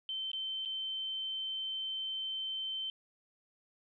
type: tone with dropouts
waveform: sine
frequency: 3094 Hz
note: G7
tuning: 23 cents flat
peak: -35 dBFS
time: 0.09-2.9 s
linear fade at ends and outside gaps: 1 ms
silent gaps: 0.316-0.332 / 0.651-0.657 s
effects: none